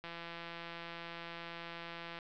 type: click train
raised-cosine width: 0.3 ms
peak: -29 dBFS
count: 364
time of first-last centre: 0.04-2.188 s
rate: 169 Hz
effects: low-pass 5000 Hz 12 dB/octave